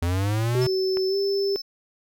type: linear sweep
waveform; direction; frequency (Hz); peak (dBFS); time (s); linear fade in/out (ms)
square; up; 83.6 to 130.81; -22; 0.02-0.67; 5
type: tone with pitch glide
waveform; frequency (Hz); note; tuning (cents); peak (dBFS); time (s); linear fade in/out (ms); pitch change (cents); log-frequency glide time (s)
sine; 378.4 to 395.8; F#4 to G4; +39 to +17; -21; 0.55-1.56; 0; +78; 1.08-1.16
type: tone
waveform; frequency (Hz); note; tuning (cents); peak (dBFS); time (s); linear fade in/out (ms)
triangle; 5274; E8; 0; -29; 0.61-1.62; 10
type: click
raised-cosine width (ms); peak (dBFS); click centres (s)
0.5; -19; 0.971
effects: none